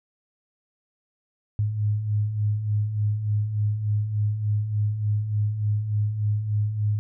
sine beating tone pair, 102.5 / 105.9 Hz, G#2 / G#2, -22 / +34 cents, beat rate 3.4 Hz, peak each -30 / -22 dBFS, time 1.59-6.99 s, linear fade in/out 0 ms, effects none

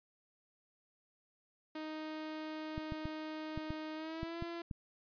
sawtooth tone with pitch glide, 311.1 to 339.3 Hz, D#4 to F4, 0 to -50 cents, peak -37 dBFS, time 1.75-4.62 s, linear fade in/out 5 ms, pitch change +150 cents, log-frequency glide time 3.95-4.4 s
clicks, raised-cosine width 5 ms, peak -28 dBFS, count 8, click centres 2.779 / 2.922 / 3.055 / 3.576 / 3.705 / 4.231 / 4.424 / 4.712 s
effects resampled to 11025 Hz

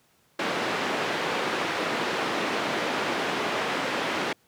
pink band-pass noise, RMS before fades -28 dBFS, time 0.39-4.33 s, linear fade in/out 5 ms, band 300 to 3000 Hz, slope 12 dB/octave, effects pink hiss -64 dBFS RMS until 4.47 s + high-pass 100 Hz 12 dB/octave

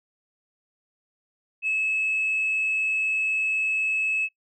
sine tone, 2592 Hz, E7, 30 cents flat, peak -21 dBFS, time 1.62-4.29 s, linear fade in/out 50 ms, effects noise-tail reverb RT60 0.1 s tail -22 dB re dry + tanh soft clip ceiling -18 dBFS

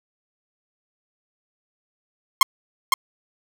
sawtooth tone with echo, 1067 Hz, C6, 34 cents sharp, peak -5 dBFS, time 2.41-2.43 s, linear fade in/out 2 ms, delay 510 ms, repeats 1, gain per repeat -5 dB, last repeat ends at 2.94 s, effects none

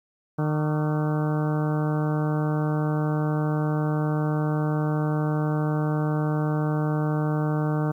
harmonic tone with a mistuned harmonic, 152.1 Hz, D#3, 39 cents flat, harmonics 1 / 2 / 3 / 4 / 5 / 6 / 7 / 8 / 9 / 10, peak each -23 / -29 / -33 / -35 / -37 / -39 / -40 / -41 / -42 / -43 dBFS, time 0.38-7.92 s, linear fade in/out 10 ms, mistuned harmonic 7, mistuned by +90 cents, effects 10-bit

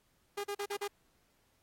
sawtooth tone bursts, 405.9 Hz, G#4, 40 cents flat, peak -31 dBFS, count 5, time 0.37-0.88 s, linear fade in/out 10 ms, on 70 ms, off 40 ms, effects pink hiss -73 dBFS RMS until 1.62 s + AAC 48 kbps

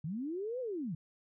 sine linear two-way sweep, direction up then down, 140.1 to 523.3 to 140.1 Hz, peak -35 dBFS, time 0.04-0.95 s, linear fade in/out 5 ms, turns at 0.6 s, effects none

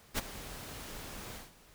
pink noise with ADSR envelope, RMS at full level -30 dBFS, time 0.14-1.52 s, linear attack 42 ms, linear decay 20 ms, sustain -15 dB, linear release 170 ms, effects pink hiss -60 dBFS RMS until 1.74 s

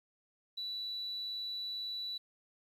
sine tone, 3951 Hz, B7, in tune, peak -36 dBFS, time 0.57-2.18 s, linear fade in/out 10 ms, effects tanh soft clip ceiling -33 dBFS + 11-bit

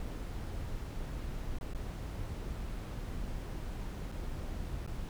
brown noise with dropouts, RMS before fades -39 dBFS, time 0-5.09 s, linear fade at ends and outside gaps 1 ms, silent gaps 1.586-1.61 / 1.735-1.748 / 4.117-4.122 / 4.865-4.875 s, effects none

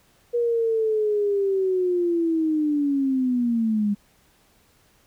sine linear sweep, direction down, 480 to 201.2 Hz, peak -19 dBFS, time 0.33-3.95 s, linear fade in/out 20 ms, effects pink hiss -60 dBFS RMS until 5.06 s

